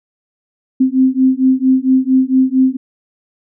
sine beating tone pair, 258.7 / 263.1 Hz, C4 / C4, -19 / +10 cents, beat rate 4.4 Hz, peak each -12 dBFS, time 0.8-2.77 s, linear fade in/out 10 ms, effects none

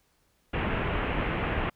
pink low-pass noise, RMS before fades -29 dBFS, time 0.53-1.7 s, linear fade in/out 10 ms, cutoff 2900 Hz, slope 48 dB/octave, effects pink hiss -69 dBFS RMS until 1.75 s

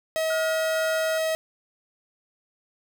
45% pulse tone, 639 Hz, D#5, 46 cents sharp, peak -23 dBFS, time 0.16-1.35 s, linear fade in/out 0 ms
sine tone with tremolo, 1422 Hz, F6, 31 cents sharp, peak -29 dBFS, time 0.3-1.18 s, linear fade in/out 5 ms, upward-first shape square, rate 2.2 Hz, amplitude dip 25%
effects none

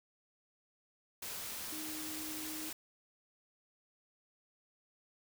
sine tone in noise, 311.1 Hz, D#4, in tune, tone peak -45 dBFS, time 1.72-2.7 s, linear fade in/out 5 ms, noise white, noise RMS -43 dBFS, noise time 1.22-2.73 s, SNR -5 dB, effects none

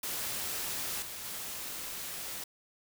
white noise with level steps, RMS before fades -36 / -42 / -40 dBFS, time 0.03-2.44 s, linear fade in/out 5 ms, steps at 1.02 / 1.24 s, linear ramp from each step 2 ms, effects none

